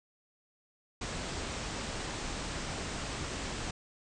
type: low-pass noise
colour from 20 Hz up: pink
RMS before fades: -38 dBFS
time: 1.01-3.71 s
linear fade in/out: 5 ms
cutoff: 8600 Hz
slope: 96 dB/octave
effects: none